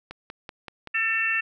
click train, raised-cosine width 0.3 ms, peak -21 dBFS, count 5, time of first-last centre 0.11-0.873 s, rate 5.24 Hz
harmonic tone, 447.6 Hz, A4, 30 cents sharp, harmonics 3 / 4 / 5 / 6, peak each -34 / -25 / -33 / -25 dBFS, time 0.94-1.41 s, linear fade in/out 10 ms
effects none

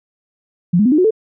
sine tone with pitch steps, 174.61 / 210.1 / 252.7 / 304 / 365.7 / 440 Hz, F3 / G#3 / B3 / D#4 / F#4 / A4, 0 / +20 / +40 / -40 / -20 / 0 cents, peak -9 dBFS, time 0.73-1.108 s, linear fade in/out 10 ms, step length 63 ms, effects none

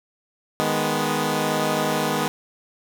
10% pulse chord, G# minor, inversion second, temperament equal, 155.56 / 207.7 / 246.9 Hz, D#3 / G#3 / B3, 0 / 0 / 0 cents, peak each -17 dBFS, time 0.6-2.28 s, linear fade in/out 0 ms, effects none

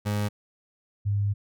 30% pulse / sine tone pair in turn, 103.83 / 101.52 Hz, G#2 / G#2, 0 / -39 cents, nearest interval unison, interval 39 cents, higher first, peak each -22 dBFS, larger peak neither, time 0.05-0.29 / 1.05-1.34 s, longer second, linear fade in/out 20 ms, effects none

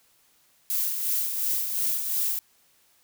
violet noise with tremolo, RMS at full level -25 dBFS, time 0.7-2.39 s, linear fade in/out 0 ms, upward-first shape sine, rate 2.8 Hz, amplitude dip 45%, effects white hiss -63 dBFS RMS until 3.03 s

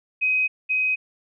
sine tone pair in turn, 2521 / 2521 Hz, D#7 / D#7, +22 / +22 cents, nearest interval unison, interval 0 cents, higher neither, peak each -18 / -19 dBFS, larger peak first, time 0.21-0.48 / 0.69-0.96 s, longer neither, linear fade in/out 20 ms, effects none

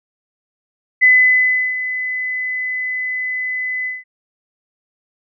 sine tone with ADSR envelope, 2012 Hz, B6, 32 cents sharp, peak -6 dBFS, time 1.01-4.04 s, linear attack 24 ms, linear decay 710 ms, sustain -13 dB, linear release 180 ms, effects none

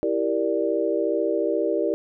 sine chord, E half-diminished seventh, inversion none, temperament equal, 329.6 / 392 / 466.2 / 587.3 Hz, E4 / G4 / Bb4 / D5, 0 / 0 / 0 / 0 cents, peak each -26 dBFS, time 0.03-1.94 s, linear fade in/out 0 ms, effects none

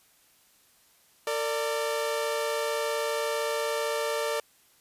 sawtooth tone pair together, 454.9 / 588 Hz, A#4 / D5, -42 / +2 cents, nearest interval major third, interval 444 cents, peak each -26 dBFS, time 1.27-4.4 s, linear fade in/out 2 ms, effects white hiss -62 dBFS RMS until 4.8 s + resampled to 32000 Hz

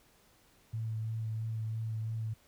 sine tone with vibrato, 111.2 Hz, A2, 19 cents sharp, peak -33 dBFS, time 0.73-2.34 s, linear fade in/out 10 ms, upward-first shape sine, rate 3 Hz, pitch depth 17 cents each way, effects pink hiss -65 dBFS RMS until 2.47 s

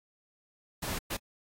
pink noise bursts at uneven times, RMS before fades -35 dBFS, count 2, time 0.82-0.99 / 1.1-1.17 s, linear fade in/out 10 ms, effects AAC 48 kbps

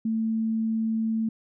sine tone, 222.8 Hz, A3, 22 cents sharp, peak -23 dBFS, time 0.05-1.29 s, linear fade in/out 5 ms, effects none

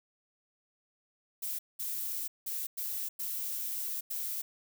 violet noise bursts at uneven times, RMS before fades -36 dBFS, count 6, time 1.42-1.59 / 1.79-2.28 / 2.46-2.67 / 2.77-3.09 / 3.19-4.01 / 4.1-4.42 s, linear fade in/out 10 ms, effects none

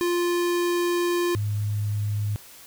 square / sine tone pair in turn, 349.2 / 104.15 Hz, F4 / G#2, 0 / +5 cents, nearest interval octave + major sixth, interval 2095 cents, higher first, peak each -22 / -23 dBFS, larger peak first, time 0.01-1.35 / 1.35-2.36 s, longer first, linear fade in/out 0 ms, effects white hiss -47 dBFS RMS until 2.66 s

